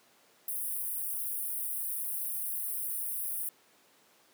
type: high-pass noise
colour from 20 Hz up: white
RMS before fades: -35 dBFS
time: 0.48-3.49 s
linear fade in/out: 2 ms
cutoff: 9100 Hz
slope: 96 dB/octave
effects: pink hiss -63 dBFS RMS until 4.33 s + high-pass 300 Hz 12 dB/octave